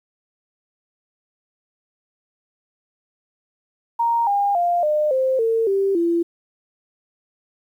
sine tone with pitch steps, 932.3 / 806.9 / 698.4 / 604.5 / 523.2 / 452.9 / 392 / 339.3 Hz, A#5 / G5 / F5 / D5 / C5 / A#4 / G4 / F4, 0 / +50 / 0 / +50 / 0 / -50 / 0 / -50 cents, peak -16 dBFS, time 3.99-6.23 s, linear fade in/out 10 ms, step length 280 ms, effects 9-bit

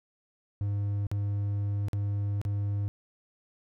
triangle tone with dropouts, 101.5 Hz, G#2, 39 cents flat, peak -25 dBFS, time 0.61-2.88 s, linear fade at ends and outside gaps 0 ms, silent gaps 1.068-1.115 / 1.884-1.932 / 2.415-2.451 s, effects none

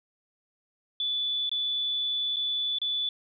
sine tone with dropouts, 3469 Hz, A7, 25 cents flat, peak -26 dBFS, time 1-3.09 s, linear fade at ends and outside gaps 2 ms, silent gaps 1.494-1.515 / 2.361-2.367 / 2.786-2.816 s, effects none

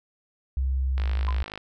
sine tone with pitch glide, 66 to 65.39 Hz, C2 to C2, +16 to 0 cents, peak -22 dBFS, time 0.57-1.43 s, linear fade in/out 0 ms, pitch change -16 cents, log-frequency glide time 0.72-1.27 s
click train, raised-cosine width 0.3 ms, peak -20 dBFS, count 32, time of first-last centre 0.98-1.576 s, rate 52 Hz
sine tone with exponential decay, 1019 Hz, C6, 46 cents flat, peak -26 dBFS, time 1.28-1.39 s, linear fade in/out 2 ms, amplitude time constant 22 ms
effects none

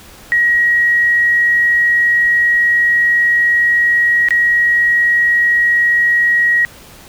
sine tone with dropouts, 1900 Hz, A#6, 33 cents sharp, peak -9 dBFS, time 0.32-6.65 s, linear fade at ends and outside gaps 0 ms, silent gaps 4.286-4.307 s, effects pink hiss -39 dBFS RMS until 7.08 s

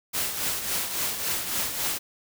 white noise with tremolo, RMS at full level -26 dBFS, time 0.13-1.99 s, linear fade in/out 20 ms, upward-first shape triangle, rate 3.6 Hz, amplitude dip 60%, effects none

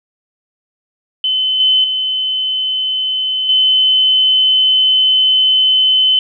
sine tone with level steps, 3045 Hz, F#7, 49 cents sharp, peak -12 / -8 / -14 / -8 dBFS, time 1.24-6.19 s, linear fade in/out 2 ms, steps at 1.6 / 1.84 / 3.49 s, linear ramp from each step 2 ms, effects none

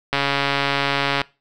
click train, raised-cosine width 0.3 ms, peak -3 dBFS, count 153, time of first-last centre 0.13-1.216 s, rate 140 Hz, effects noise-tail reverb RT60 0.3 s tail -22 dB re dry

